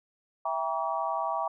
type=chord; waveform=sine; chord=E diminished seventh; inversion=none; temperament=just; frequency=659.3 / 791.1 / 949.3 / 1139.2 Hz; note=E5 / G5 / Bb5 / Db6; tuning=0 / +16 / +31 / +47 cents; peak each=-33 dBFS; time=0.45-1.48 s; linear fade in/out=5 ms; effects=none